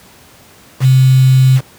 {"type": "tone with quantisation", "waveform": "sine", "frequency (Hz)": 130.81, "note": "C3", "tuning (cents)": 0, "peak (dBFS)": -4, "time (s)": [0.8, 1.61], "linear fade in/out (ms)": 50, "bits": 4, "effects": ["pink hiss -42 dBFS RMS until 1.78 s", "high-pass 80 Hz 12 dB/octave"]}